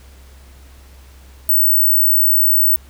sine tone, 15850 Hz, B9, 5 cents sharp, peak -10 dBFS, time 1.49-2.76 s, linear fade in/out 2 ms, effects added 66 Hz sine -40 dBFS peak until 2.89 s + pink hiss -49 dBFS RMS until 2.89 s

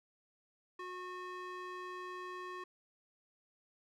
square tone with band-pass filter, 364 Hz, F#4, 28 cents flat, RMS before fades -45 dBFS, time 0.79-2.64 s, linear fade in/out 5 ms, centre 1300 Hz, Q 1.2, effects none

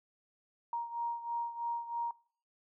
sine beating tone pair, 938 / 941.1 Hz, A#5 / A#5, +11 / +16 cents, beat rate 3.1 Hz, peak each -36 / -40 dBFS, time 0.73-2.11 s, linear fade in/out 2 ms, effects noise-tail reverb RT60 0.5 s tail -22 dB re dry

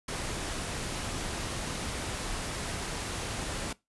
pink noise, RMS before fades -35 dBFS, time 0.08-3.73 s, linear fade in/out 5 ms, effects noise-tail reverb RT60 0.2 s tail -21 dB re dry + resampled to 24000 Hz

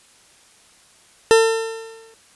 40% pulse tone with exponential decay, 450 Hz, A4, 39 cents sharp, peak -7 dBFS, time 1.31-2.14 s, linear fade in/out 0 ms, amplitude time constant 180 ms, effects white hiss -52 dBFS RMS until 2.35 s + resampled to 24000 Hz

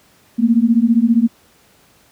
sine beating tone pair, 224.1 / 239.1 Hz, A3 / A#3, +32 / +44 cents, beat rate 15 Hz, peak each -13 dBFS, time 0.38-1.28 s, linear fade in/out 20 ms, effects pink hiss -52 dBFS RMS until 2.11 s + high-pass 80 Hz 12 dB/octave

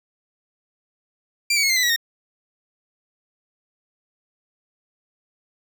20% pulse tone with pitch steps, 2363 / 2268 / 2177 / 2089 / 2005 / 1924.9 / 1847.6 Hz, D7 / C#7 / C#7 / C7 / B6 / B6 / A#6, +10 / +39 / -32 / -3 / +26 / -45 / -16 cents, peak -12 dBFS, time 1.5-1.962 s, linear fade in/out 5 ms, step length 66 ms, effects none

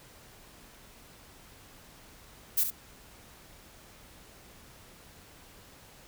violet noise with echo, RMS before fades -25 dBFS, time 2.57-2.64 s, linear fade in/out 10 ms, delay 66 ms, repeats 1, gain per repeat -8 dB, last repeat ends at 2.706 s, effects pink hiss -54 dBFS RMS until 6.07 s

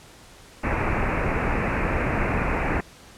pink low-pass noise, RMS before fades -24 dBFS, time 0.63-2.81 s, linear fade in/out 10 ms, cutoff 2600 Hz, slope 96 dB/octave, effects pink hiss -48 dBFS RMS until 3.17 s + low-pass 10000 Hz 12 dB/octave

